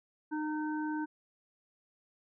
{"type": "harmonic tone", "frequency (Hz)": 306.1, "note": "D#4", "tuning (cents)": -28, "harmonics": [1, 3, 5], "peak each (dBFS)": [-33, -40, -43], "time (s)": [0.31, 1.06], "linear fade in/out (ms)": 20, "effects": []}